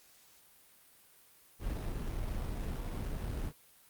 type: noise with sample-and-hold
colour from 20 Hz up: brown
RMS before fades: -37 dBFS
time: 1.59-3.53 s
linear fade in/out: 50 ms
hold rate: 4410 Hz
effects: white hiss -62 dBFS RMS until 3.89 s + Opus 48 kbps